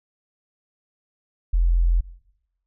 sine tone, 42.82 Hz, F1, 33 cents flat, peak -15 dBFS, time 1.53-2.01 s, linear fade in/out 10 ms, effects noise-tail reverb RT60 0.9 s tail -19 dB re dry

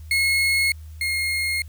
35% pulse tone pair in turn, 2169 / 2143 Hz, C#7 / C7, -38 / +41 cents, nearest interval unison, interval 21 cents, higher first, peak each -16 / -20 dBFS, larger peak first, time 0.11-0.72 / 1.01-1.62 s, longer neither, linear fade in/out 2 ms, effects added 78 Hz sine -36 dBFS peak until 1.68 s + white hiss -57 dBFS RMS until 1.68 s

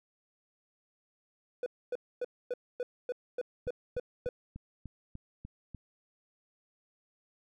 triangle tone bursts, 493.9 Hz, B4, in tune, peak -29 dBFS, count 10, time 1.63-4.29 s, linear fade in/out 2 ms, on 32 ms, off 260 ms
click train, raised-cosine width 5 ms, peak -31 dBFS, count 8, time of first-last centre 3.67-5.747 s, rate 3.37 Hz
effects none

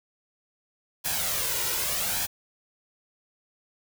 white noise with flanger, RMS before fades -28 dBFS, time 1.04-2.27 s, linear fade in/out 20 ms, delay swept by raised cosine 1.2 to 2.11 ms, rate 0.82 Hz, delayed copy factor +0.6, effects none

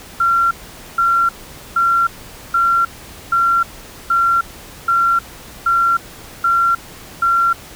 sine tone bursts, 1370 Hz, F6, 34 cents flat, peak -11 dBFS, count 10, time 0.2-7.53 s, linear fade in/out 5 ms, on 310 ms, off 470 ms, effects pink hiss -37 dBFS RMS until 7.75 s

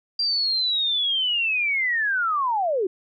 sine linear sweep, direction down, 4759 to 349.2 Hz, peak -20 dBFS, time 0.19-2.87 s, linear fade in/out 5 ms, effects none

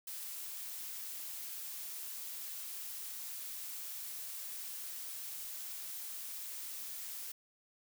blue noise, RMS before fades -44 dBFS, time 0.07-7.32 s, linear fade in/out 5 ms, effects none

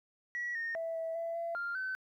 sine tone with pitch steps, 1930 / 1840 / 659 / 654 / 668 / 675 / 1396 / 1525 Hz, B6 / A#6 / E5 / E5 / E5 / E5 / F6 / G6, -40 / -23 / -1 / -14 / +23 / +41 / -1 / -48 cents, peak -33 dBFS, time 0.35-1.95 s, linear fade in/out 0 ms, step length 200 ms, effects tanh soft clip ceiling -30 dBFS + 12-bit

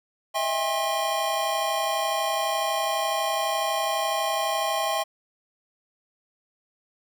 square tone cluster, 621 / 653 / 805 / 1071 / 3091 Hz, D#5 / E5 / G5 / C6 / G7, -3 / -17 / +46 / +40 / -25 cents, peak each -37 / -29 / -29 / -30 / -37 dBFS, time 0.34-5.04 s, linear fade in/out 20 ms, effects none

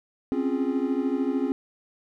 triangle chord, Db major seventh, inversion third, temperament equal with one note detuned, 261.6 / 275 / 349.2 / 415.3 Hz, C4 / Db4 / F4 / Ab4, 0 / -14 / 0 / 0 cents, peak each -25 / -25 / -30 / -30 dBFS, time 0.32-1.52 s, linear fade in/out 0 ms, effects none

